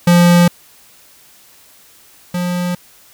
square tone pair in turn, 174.3 / 177.55 Hz, F3 / F3, -3 / +29 cents, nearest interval unison, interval 32 cents, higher second, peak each -7 / -17 dBFS, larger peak first, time 0.07-0.48 / 2.34-2.75 s, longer neither, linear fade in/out 5 ms, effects white hiss -46 dBFS RMS until 3.13 s

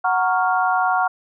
sine chord, Gb major seventh, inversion none, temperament equal, 740 / 932.3 / 1108.7 / 1396.9 Hz, Gb5 / Bb5 / Db6 / F6, 0 / 0 / 0 / 0 cents, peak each -19 / -24 / -23 / -22 dBFS, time 0.04-1.08 s, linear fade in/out 10 ms, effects none

